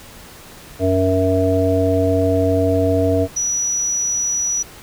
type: harmonic tone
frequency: 93.7 Hz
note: F#2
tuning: 22 cents sharp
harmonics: 1 / 3 / 5 / 7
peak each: -19 / -19 / -19 / -19 dBFS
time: 0.79-3.28 s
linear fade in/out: 50 ms
type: tone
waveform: sine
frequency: 5870 Hz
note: F#8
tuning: 15 cents flat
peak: -17 dBFS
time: 3.36-4.63 s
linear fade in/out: 10 ms
effects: pink hiss -40 dBFS RMS until 4.82 s